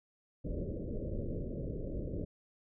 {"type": "low-pass noise", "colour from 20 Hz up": "pink", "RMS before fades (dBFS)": -38, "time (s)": [0.44, 2.25], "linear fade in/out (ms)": 10, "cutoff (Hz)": 590, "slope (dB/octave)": 96, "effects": []}